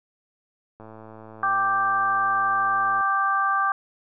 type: click train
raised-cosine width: 1 ms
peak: -29 dBFS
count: 244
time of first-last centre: 0.8-3.009 s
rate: 110 Hz
type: harmonic tone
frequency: 392 Hz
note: G4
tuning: in tune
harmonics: 2 / 3 / 4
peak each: -27 / -21 / -26 dBFS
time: 1.43-3.72 s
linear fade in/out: 2 ms
effects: none